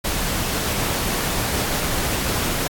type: noise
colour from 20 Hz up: pink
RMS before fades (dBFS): -23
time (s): 0.04-2.68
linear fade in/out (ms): 10
effects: AAC 64 kbps